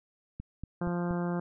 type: click train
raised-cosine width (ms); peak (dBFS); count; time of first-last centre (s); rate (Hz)
5; -26; 4; 0.4-1.109; 4.23
type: harmonic tone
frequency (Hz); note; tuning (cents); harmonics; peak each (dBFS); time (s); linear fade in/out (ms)
174.61; F3; 0; 1 / 2 / 3 / 4 / 5 / 6 / 7 / 8 / 9; -30 / -36 / -40 / -42 / -44 / -46 / -47 / -48 / -49; 0.81-1.4; 5
effects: none